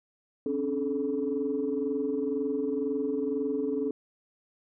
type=tone cluster; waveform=sine; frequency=267.4 / 289.4 / 432.8 Hz; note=C4 / D4 / A4; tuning=+38 / -25 / -29 cents; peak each=-31 / -32 / -29 dBFS; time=0.46-3.91 s; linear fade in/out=2 ms; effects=tanh soft clip ceiling -19 dBFS